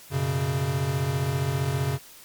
square chord, F# suspended fourth, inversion none, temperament equal, 92.5 / 123.47 / 138.59 Hz, F#2 / B2 / C#3, 0 / 0 / 0 cents, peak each -32 / -31 / -26 dBFS, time 0.1-1.99 s, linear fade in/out 50 ms, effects white hiss -48 dBFS RMS until 2.24 s + MP3 96 kbps

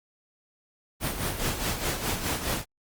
pink noise with tremolo, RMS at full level -27 dBFS, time 1-2.65 s, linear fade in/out 50 ms, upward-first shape sine, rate 4.8 Hz, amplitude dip 60%, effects Opus 32 kbps

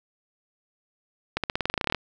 accelerating click train, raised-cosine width 0.3 ms, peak -9 dBFS, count 15, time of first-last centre 1.37-1.947 s, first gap 67 ms, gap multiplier 0.92, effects none

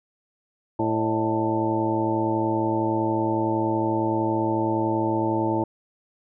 harmonic tone with a mistuned harmonic, 110.8 Hz, A2, 13 cents sharp, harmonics 1 / 2 / 3 / 4 / 5 / 6 / 7 / 8, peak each -30 / -31 / -24 / -35 / -31 / -33 / -37 / -27 dBFS, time 0.79-5.64 s, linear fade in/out 5 ms, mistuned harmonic 6, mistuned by -96 cents, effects none

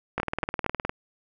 two click trains, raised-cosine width 0.5 ms, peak -11 / -12 dBFS, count 4 / 14, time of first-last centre 0.2-0.894 / 0.18-0.85 s, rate 4.32 / 19.4 Hz, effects none

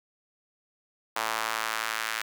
sawtooth tone with high-pass filter sweep, 111.4 Hz, A2, 22 cents sharp, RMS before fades -31 dBFS, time 1.16-2.22 s, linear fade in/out 5 ms, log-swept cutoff 950 to 1600 Hz, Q 1.5, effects none

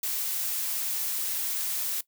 blue noise, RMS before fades -30 dBFS, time 0.03-2.01 s, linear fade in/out 5 ms, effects noise-tail reverb RT60 0.1 s tail -19 dB re dry

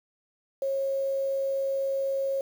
sine tone with quantisation, 544 Hz, C#5, 33 cents flat, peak -25 dBFS, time 0.62-2.41 s, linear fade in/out 2 ms, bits 8, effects none

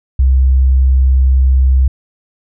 sine tone, 65.41 Hz, C2, in tune, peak -6 dBFS, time 0.19-1.88 s, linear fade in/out 5 ms, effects none

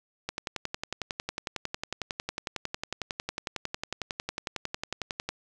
click train, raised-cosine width 0.2 ms, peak -14 dBFS, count 56, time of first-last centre 0.29-5.29 s, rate 11 Hz, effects none

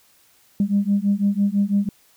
sine beating tone pair, 198.4 / 204.4 Hz, G3 / G#3, +21 / -27 cents, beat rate 6 Hz, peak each -19 dBFS, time 0.6-1.89 s, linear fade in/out 2 ms, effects tanh soft clip ceiling -10 dBFS + white hiss -57 dBFS RMS until 2.16 s

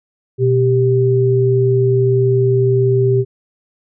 sine tone pair together, 123.47 / 392 Hz, B2 / G4, 0 / 0 cents, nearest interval octave + minor sixth, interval 2000 cents, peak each -13 dBFS, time 0.38-3.25 s, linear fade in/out 50 ms, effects none

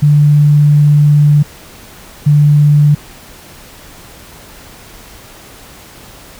sine tone pair in turn, 147.3 / 147.3 Hz, D3 / D3, +6 / +6 cents, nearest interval unison, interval 0 cents, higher neither, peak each -4 dBFS, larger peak neither, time 0.02-1.43 / 2.26-2.95 s, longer first, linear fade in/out 10 ms, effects pink hiss -36 dBFS RMS until 6.39 s

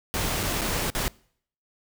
pink noise with dropouts, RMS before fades -27 dBFS, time 0.14-1.08 s, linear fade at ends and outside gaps 0 ms, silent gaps 0.431-0.435 / 0.611-0.617 / 0.901-0.95 s, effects noise-tail reverb RT60 0.6 s tail -24 dB re dry

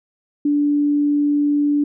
sine tone, 291.2 Hz, D4, 15 cents flat, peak -14 dBFS, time 0.45-1.84 s, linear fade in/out 5 ms, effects none

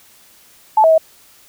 sine tone with pitch steps, 869 / 645 / 640 Hz, A5 / E5 / D#5, -22 / -38 / +49 cents, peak -7 dBFS, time 0.77-0.98 s, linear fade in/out 5 ms, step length 70 ms, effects white hiss -48 dBFS RMS until 1.48 s

